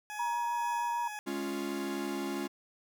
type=tone with tremolo; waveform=20% pulse; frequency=842 Hz; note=G#5; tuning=24 cents sharp; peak=-33 dBFS; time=0.1-1.19 s; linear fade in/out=0 ms; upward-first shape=sine; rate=2 Hz; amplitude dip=35%
type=tone with vibrato; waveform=sine; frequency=947 Hz; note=A#5; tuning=27 cents sharp; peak=-30 dBFS; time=0.19-1.08 s; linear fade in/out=5 ms; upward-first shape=triangle; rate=6.5 Hz; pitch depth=14 cents each way
type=chord; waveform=45% pulse; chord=Db major; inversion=second; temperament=equal; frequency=207.7 / 277.2 / 349.2 Hz; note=Ab3 / Db4 / F4; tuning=0 / 0 / 0 cents; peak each=-40 / -37 / -37 dBFS; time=1.26-2.48 s; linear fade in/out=20 ms
effects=none